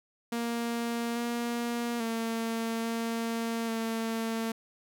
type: tone with pitch steps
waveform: sawtooth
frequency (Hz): 234.2 / 237 / 227.5 / 229.2 / 225.9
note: A#3 / A#3 / A#3 / A#3 / A3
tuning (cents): +8 / +29 / -42 / -29 / +46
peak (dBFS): -26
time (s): 0.32-4.52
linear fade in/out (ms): 5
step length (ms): 840
effects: none